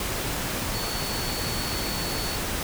sine tone in noise, 4435 Hz, C#8, in tune, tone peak -34 dBFS, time 0.74-2.36 s, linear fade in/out 2 ms, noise pink, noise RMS -29 dBFS, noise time 0-2.63 s, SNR -8 dB, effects none

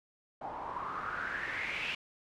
white noise with low-pass filter sweep, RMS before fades -38 dBFS, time 0.41-1.95 s, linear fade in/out 5 ms, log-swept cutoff 790 to 2700 Hz, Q 6.2, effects none

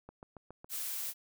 click train, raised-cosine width 1 ms, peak -34 dBFS, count 5, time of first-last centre 0.09-0.645 s, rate 7.21 Hz
blue noise, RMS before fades -38 dBFS, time 0.69-1.14 s, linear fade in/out 50 ms
effects none

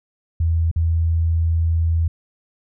sine tone with dropouts, 82.41 Hz, E2, in tune, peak -15 dBFS, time 0.4-2.08 s, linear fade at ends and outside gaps 5 ms, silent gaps 0.714-0.76 s, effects none

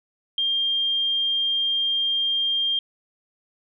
sine tone, 3200 Hz, G7, 35 cents sharp, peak -20 dBFS, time 0.38-2.79 s, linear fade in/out 2 ms, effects none

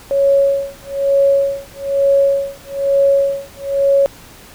sine tone with tremolo, 554.4 Hz, C#5, in tune, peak -8 dBFS, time 0.11-4.06 s, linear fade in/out 0 ms, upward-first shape sine, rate 1.1 Hz, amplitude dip 100%, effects pink hiss -40 dBFS RMS until 4.54 s

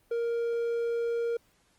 triangle tone, 467.6 Hz, A#4, 5 cents sharp, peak -25 dBFS, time 0.11-1.37 s, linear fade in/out 5 ms, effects pink hiss -67 dBFS RMS until 1.78 s + Opus 24 kbps

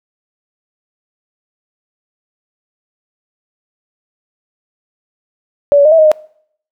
sine tone with pitch steps, 574 / 568 / 614 / 653 / 624 / 615 Hz, D5 / C#5 / D#5 / E5 / D#5 / D#5, -40 / +42 / -23 / -17 / +5 / -20 cents, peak -4 dBFS, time 5.72-6.116 s, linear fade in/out 0 ms, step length 66 ms, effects noise-tail reverb RT60 0.6 s tail -23 dB re dry

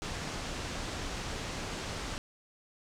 pink low-pass noise, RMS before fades -38 dBFS, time 0.02-2.18 s, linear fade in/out 0 ms, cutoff 7500 Hz, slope 24 dB/octave, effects none

